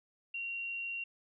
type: tone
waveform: sine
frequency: 2753 Hz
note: F7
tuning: 25 cents flat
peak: -36 dBFS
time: 0.34-1.04 s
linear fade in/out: 5 ms
effects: none